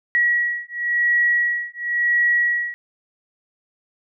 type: beating tone pair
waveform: sine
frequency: 1918 / 1918.95 Hz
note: A#6 / A#6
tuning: +49 / +50 cents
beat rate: 0.95 Hz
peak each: -20 dBFS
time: 0.15-2.74 s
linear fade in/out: 0 ms
effects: none